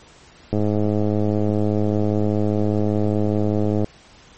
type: click train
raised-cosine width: 2 ms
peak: -8 dBFS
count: 349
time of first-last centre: 0.53-3.844 s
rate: 105 Hz
effects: pink hiss -48 dBFS RMS until 4.37 s + MP3 32 kbps